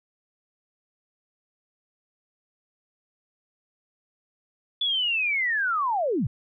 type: linear sweep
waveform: sine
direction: down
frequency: 3467 to 90.8 Hz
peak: -22 dBFS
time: 4.81-6.27 s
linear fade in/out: 5 ms
effects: none